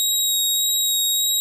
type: tone with vibrato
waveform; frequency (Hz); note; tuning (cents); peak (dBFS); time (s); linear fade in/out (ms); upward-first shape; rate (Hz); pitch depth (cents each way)
20% pulse; 3798; A#7; +32; -12; 0-1.4; 0; sine; 1.7; 11
effects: none